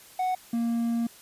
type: tone pair in turn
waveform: triangle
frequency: 740 / 233.1 Hz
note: F#5 / A#3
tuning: 0 / 0 cents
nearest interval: octave + minor sixth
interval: 2000 cents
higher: first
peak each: -22 dBFS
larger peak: neither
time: 0.19-0.35 / 0.53-1.07 s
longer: second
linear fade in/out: 5 ms
effects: white hiss -51 dBFS RMS until 1.21 s + resampled to 32000 Hz